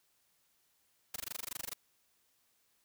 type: noise bursts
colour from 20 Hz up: white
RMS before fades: -39 dBFS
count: 15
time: 1.14-1.735 s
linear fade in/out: 5 ms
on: 21 ms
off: 20 ms
effects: white hiss -74 dBFS RMS until 2.84 s